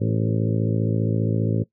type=harmonic tone with a mistuned harmonic; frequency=55 Hz; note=A1; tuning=in tune; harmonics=2 / 3 / 4 / 5 / 6 / 7 / 8 / 9 / 10; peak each=-22 / -26 / -28 / -30 / -32 / -33 / -34 / -35 / -36 dBFS; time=0-1.64 s; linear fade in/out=20 ms; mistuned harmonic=7; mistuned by=+23 cents; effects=noise-tail reverb RT60 0.1 s tail -18 dB re dry